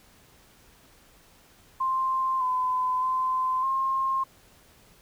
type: tone with pitch steps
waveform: sine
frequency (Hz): 1049 / 1015 / 1031 / 1066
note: C6 / B5 / C6 / C6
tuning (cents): +4 / +47 / -26 / +32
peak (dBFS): -23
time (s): 1.8-4.24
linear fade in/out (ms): 10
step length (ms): 610
effects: pink hiss -57 dBFS RMS until 5.01 s